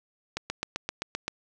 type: click train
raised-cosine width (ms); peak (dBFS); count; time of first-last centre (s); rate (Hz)
0.2; -13; 8; 0.37-1.28; 7.69
effects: none